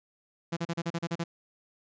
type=tone bursts; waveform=sawtooth; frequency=168.6 Hz; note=E3; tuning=39 cents sharp; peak=-25 dBFS; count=9; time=0.52-1.24 s; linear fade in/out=10 ms; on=48 ms; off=36 ms; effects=resampled to 16000 Hz